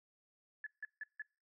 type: tone bursts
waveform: sine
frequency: 1721 Hz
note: A6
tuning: 39 cents flat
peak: -40 dBFS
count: 4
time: 0.64-1.22 s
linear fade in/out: 2 ms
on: 25 ms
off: 160 ms
effects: noise-tail reverb RT60 0.4 s tail -26 dB re dry